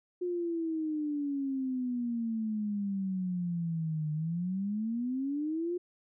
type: exponential two-way sweep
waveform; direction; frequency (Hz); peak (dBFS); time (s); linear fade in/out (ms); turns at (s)
sine; down then up; 360.2 to 151.1 to 360.2; -30; 0.21-5.78; 10; 4.12
effects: none